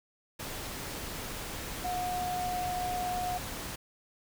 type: tone in noise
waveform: sine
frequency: 723 Hz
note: F#5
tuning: 40 cents flat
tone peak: -31 dBFS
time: 1.84-3.38 s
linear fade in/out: 10 ms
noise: pink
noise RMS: -39 dBFS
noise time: 0.39-3.76 s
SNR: +5 dB
effects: none